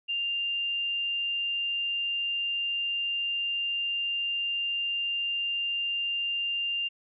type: tone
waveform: sine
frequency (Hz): 2794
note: F7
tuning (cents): 0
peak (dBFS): -27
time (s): 0.08-6.89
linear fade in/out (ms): 20
effects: none